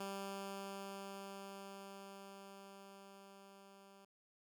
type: tone with level ramp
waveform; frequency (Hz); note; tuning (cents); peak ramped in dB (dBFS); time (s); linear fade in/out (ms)
10% pulse; 196.5; G3; +4; -34 to -52; 0-4.05; 5
effects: none